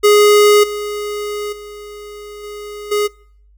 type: tone with level steps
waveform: square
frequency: 415.7 Hz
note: G#4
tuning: 2 cents sharp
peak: -7 / -21 / -31 / -28 / -14 dBFS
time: 0.03-3.08 s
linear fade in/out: 20 ms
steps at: 0.63 / 1.52 / 2.43 / 2.91 s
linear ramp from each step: 10 ms
effects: noise-tail reverb RT60 0.6 s tail -25 dB re dry + added 50 Hz sine -46 dBFS peak until 3.57 s